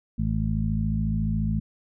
harmonic tone with a mistuned harmonic, 54 Hz, A1, 32 cents flat, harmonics 1 / 2 / 3 / 4, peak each -28 / -28 / -28 / -28 dBFS, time 0.18-1.6 s, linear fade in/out 10 ms, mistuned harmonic 1, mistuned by +15 cents, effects none

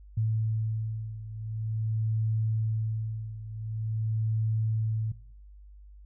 sine beating tone pair, 110 / 110.46 Hz, A2 / A2, 0 / +7 cents, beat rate 0.46 Hz, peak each -28 / -32 dBFS, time 0.17-5.12 s, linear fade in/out 5 ms, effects noise-tail reverb RT60 0.6 s tail -19 dB re dry + added 50 Hz sine -47 dBFS peak until 6.05 s

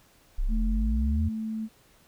sine exponential sweep, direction up, 30.87 to 87.31 Hz, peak -23 dBFS, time 0.38-1.29 s, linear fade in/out 10 ms
sine tone, 220 Hz, A3, in tune, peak -29 dBFS, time 0.48-1.69 s, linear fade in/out 50 ms
effects pink hiss -60 dBFS RMS until 2.07 s

